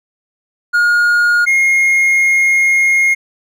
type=tone pair in turn; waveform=triangle; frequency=1430 / 2143 Hz; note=F6 / C7; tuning=+41 / +41 cents; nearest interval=perfect fifth; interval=700 cents; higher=second; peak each=-7 dBFS; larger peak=neither; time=0.73-1.46 / 1.46-3.15 s; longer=second; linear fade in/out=20 ms; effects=none